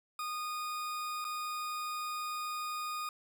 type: tone with dropouts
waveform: 40% pulse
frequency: 1231 Hz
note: D#6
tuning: 19 cents flat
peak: -35 dBFS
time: 0.19-3.09 s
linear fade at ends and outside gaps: 2 ms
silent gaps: 1.244-1.249 s
effects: none